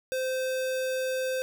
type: tone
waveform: square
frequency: 518 Hz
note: C5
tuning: 17 cents flat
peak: -28 dBFS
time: 0.12-1.42 s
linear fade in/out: 0 ms
effects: none